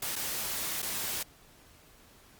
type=noise with dropouts; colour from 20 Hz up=white; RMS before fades=-34 dBFS; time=0.02-1.23 s; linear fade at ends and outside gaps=5 ms; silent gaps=0.156-0.161 / 0.82-0.826 s; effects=pink hiss -58 dBFS RMS until 2.39 s + Opus 48 kbps